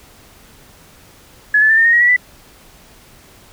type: tone with pitch steps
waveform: sine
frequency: 1700 / 1737.7 / 1776.3 / 1815.7 / 1856 / 1897.2 / 1939.3 / 1982.3 Hz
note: G#6 / A6 / A6 / A#6 / A#6 / A#6 / B6 / B6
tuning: +40 / -22 / +16 / -46 / -8 / +30 / -32 / +6 cents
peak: -8 dBFS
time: 1.54-2.164 s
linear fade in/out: 5 ms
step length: 78 ms
effects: pink hiss -45 dBFS RMS until 3.52 s